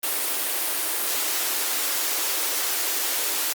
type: high-pass noise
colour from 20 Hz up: white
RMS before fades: -25 dBFS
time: 0.03-3.53 s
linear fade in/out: 5 ms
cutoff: 280 Hz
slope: 48 dB/octave
effects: Opus 32 kbps